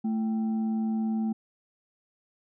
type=tone with frequency modulation; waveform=sine; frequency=220.6 Hz; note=A3; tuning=5 cents sharp; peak=-25 dBFS; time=0.04-1.33 s; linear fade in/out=10 ms; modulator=560 Hz; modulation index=0.27; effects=none